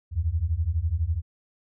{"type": "beating tone pair", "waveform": "sine", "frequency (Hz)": [75.6, 87.6], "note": ["D#2", "F2"], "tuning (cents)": [-49, 6], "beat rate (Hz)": 12, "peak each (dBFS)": [-26, -25], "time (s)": [0.11, 1.22], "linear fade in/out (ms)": 50, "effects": []}